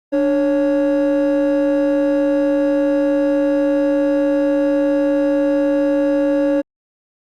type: tone pair together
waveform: triangle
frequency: 293.3 / 554.4 Hz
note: D4 / C#5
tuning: -2 / 0 cents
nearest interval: major seventh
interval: 1102 cents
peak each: -13 / -13 dBFS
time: 0.12-6.62 s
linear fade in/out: 20 ms
effects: tanh soft clip ceiling -8 dBFS + Opus 48 kbps